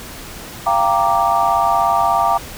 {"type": "chord", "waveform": "sine", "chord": "G minor seventh", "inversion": "third", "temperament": "equal with one note detuned", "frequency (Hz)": [687.3, 784, 932.3, 1174.7], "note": ["F5", "G5", "Bb5", "D6"], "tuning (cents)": [-28, 0, 0, 0], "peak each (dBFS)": -18, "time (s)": [0.66, 2.38], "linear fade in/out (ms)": 10, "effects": ["pink hiss -33 dBFS RMS until 2.57 s"]}